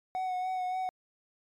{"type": "tone with vibrato", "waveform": "triangle", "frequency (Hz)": 740, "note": "F#5", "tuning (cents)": 0, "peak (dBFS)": -28, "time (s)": [0.15, 0.89], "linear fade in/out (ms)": 0, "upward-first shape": "sine", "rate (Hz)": 3.5, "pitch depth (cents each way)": 23, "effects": ["MP3 96 kbps"]}